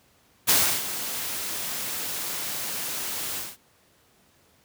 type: noise with ADSR envelope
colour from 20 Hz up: white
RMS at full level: -18 dBFS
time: 0.47-3.57 s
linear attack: 24 ms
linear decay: 320 ms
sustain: -13 dB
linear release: 200 ms
effects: pink hiss -61 dBFS RMS until 4.64 s + high-pass 80 Hz 12 dB/octave